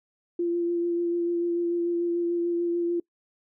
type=tone with vibrato; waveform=sine; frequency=344.1 Hz; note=F4; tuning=26 cents flat; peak=-23 dBFS; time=0.39-3 s; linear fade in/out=5 ms; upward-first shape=sine; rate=6.8 Hz; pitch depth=15 cents each way; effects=noise-tail reverb RT60 0.1 s tail -24 dB re dry

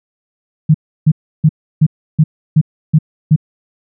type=tone bursts; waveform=sine; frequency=154.8 Hz; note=D#3; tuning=9 cents flat; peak=-4 dBFS; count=8; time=0.69-3.362 s; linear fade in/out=10 ms; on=54 ms; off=320 ms; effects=none

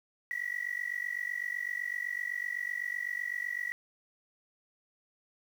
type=tone with amplitude modulation; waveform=sine; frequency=1938 Hz; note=B6; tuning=33 cents flat; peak=-28 dBFS; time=0.31-3.72 s; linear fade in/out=0 ms; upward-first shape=sine; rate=47.9 Hz; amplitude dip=95%; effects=tanh soft clip ceiling -24 dBFS + 9-bit

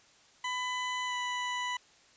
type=tone with pitch glide; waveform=20% pulse; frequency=1000 to 989.7 Hz; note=B5 to B5; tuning=+21 to +3 cents; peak=-27 dBFS; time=0.44-1.77 s; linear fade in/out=5 ms; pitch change=-18 cents; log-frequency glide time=1.06-1.14 s; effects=white hiss -61 dBFS RMS until 2.16 s + resampled to 16000 Hz

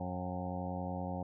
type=harmonic tone with a mistuned harmonic; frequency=90.6 Hz; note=F#2; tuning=36 cents flat; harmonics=1 / 2 / 3 / 4 / 5 / 6 / 7 / 8 / 9 / 10; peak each=-42 / -40 / -45 / -53 / -54 / -44 / -54 / -45 / -46 / -50 dBFS; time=0-1.23 s; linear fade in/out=5 ms; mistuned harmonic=9; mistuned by=-34 cents; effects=none

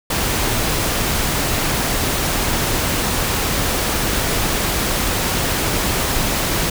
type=noise; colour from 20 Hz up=pink; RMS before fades=-19 dBFS; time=0.1-6.7 s; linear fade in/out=5 ms; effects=none

